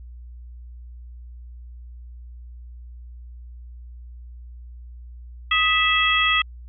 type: harmonic tone with a mistuned harmonic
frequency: 657 Hz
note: E5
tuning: 6 cents flat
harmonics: 2 / 3 / 4 / 5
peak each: -22 / -22 / -22 / -22 dBFS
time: 5.51-6.42 s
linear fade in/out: 5 ms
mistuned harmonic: 2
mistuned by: -75 cents
effects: added 60 Hz sine -37 dBFS peak until 6.68 s